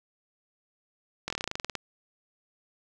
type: slowing click train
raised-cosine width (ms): 0.2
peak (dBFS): -14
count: 14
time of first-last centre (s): 1.28-1.753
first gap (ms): 22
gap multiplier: 1.08
effects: none